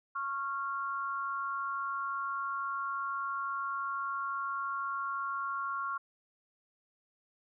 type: tone pair together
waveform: sine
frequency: 1100 / 1385.9 Hz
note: C#6 / F6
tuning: -14 / -14 cents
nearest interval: major third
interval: 400 cents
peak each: -35 / -36 dBFS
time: 0.15-5.98 s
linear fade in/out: 10 ms
effects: none